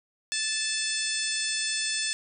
harmonic tone with a mistuned harmonic, 876 Hz, A5, 8 cents flat, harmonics 2 / 3 / 4 / 5 / 6 / 7 / 8 / 9, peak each -35 / -35 / -35 / -36 / -33 / -38 / -39 / -33 dBFS, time 0.32-2.13 s, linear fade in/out 0 ms, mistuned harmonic 9, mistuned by +48 cents, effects none

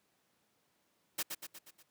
white noise with echo, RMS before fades -35 dBFS, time 1.18-1.23 s, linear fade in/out 10 ms, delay 120 ms, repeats 5, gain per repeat -5 dB, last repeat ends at 1.83 s, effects pink hiss -75 dBFS RMS until 1.9 s + high-pass 150 Hz 12 dB/octave

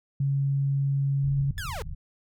sine tone, 138.59 Hz, C#3, in tune, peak -22 dBFS, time 0.2-1.51 s, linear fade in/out 5 ms
pink low-pass noise, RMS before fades -36 dBFS, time 1.23-1.95 s, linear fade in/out 5 ms, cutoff 160 Hz, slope 48 dB/octave
sawtooth linear sweep, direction down, 1760 to 395.5 Hz, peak -30 dBFS, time 1.58-1.82 s, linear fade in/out 0 ms
effects none

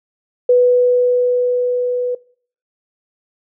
sine tone with level ramp, 493.9 Hz, B4, in tune, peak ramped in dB -7 to -16 dBFS, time 0.49-2.15 s, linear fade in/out 5 ms, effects noise-tail reverb RT60 0.5 s tail -22 dB re dry

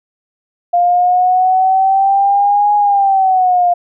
sine exponential two-way sweep, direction up then down, 698.5 to 830.6 to 698.5 Hz, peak -8 dBFS, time 0.73-3.74 s, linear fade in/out 10 ms, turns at 2.75 s, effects none

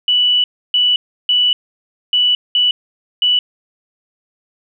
sine tone bursts at uneven times, 2960 Hz, F#7, in tune, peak -10 dBFS, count 6, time 0.08-0.44 / 0.74-0.96 / 1.29-1.53 / 2.13-2.35 / 2.55-2.71 / 3.22-3.39 s, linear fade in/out 2 ms, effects none

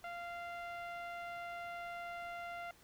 sawtooth tone with low-pass filter, 693 Hz, F5, 14 cents flat, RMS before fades -45 dBFS, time 0.04-2.71 s, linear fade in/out 2 ms, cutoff 2200 Hz, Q 1.5, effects pink hiss -64 dBFS RMS until 2.83 s

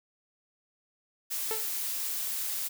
blue noise, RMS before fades -33 dBFS, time 1.3-2.69 s, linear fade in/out 20 ms
sawtooth tone with exponential decay, 442 Hz, A4, 8 cents sharp, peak -25 dBFS, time 1.51-1.71 s, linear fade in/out 0 ms, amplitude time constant 42 ms
effects none

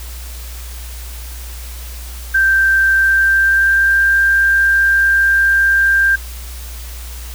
sine tone with pitch glide, 1568 to 1586.2 Hz, G6 to G6, 0 to +20 cents, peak -9 dBFS, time 2.34-6.16 s, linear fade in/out 10 ms, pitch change +20 cents, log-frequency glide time 2.96-4.06 s, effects added 60 Hz sine -27 dBFS peak until 7.34 s + white hiss -35 dBFS RMS until 7.34 s

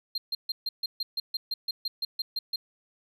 triangle tone bursts, 4186 Hz, C8, in tune, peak -26 dBFS, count 15, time 0.15-2.56 s, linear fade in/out 5 ms, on 30 ms, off 140 ms, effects none

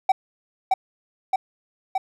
triangle tone with echo, 763 Hz, G5, 47 cents flat, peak -11 dBFS, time 0.09-0.12 s, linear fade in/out 5 ms, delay 620 ms, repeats 3, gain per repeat -2 dB, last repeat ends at 1.98 s, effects none

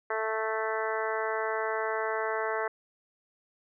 harmonic tone, 220 Hz, A3, in tune, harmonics 2 / 3 / 4 / 5 / 6 / 7 / 8 / 9, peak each -33 / -35 / -36 / -37 / -38 / -38 / -39 / -40 dBFS, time 0.1-2.68 s, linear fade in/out 5 ms, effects none

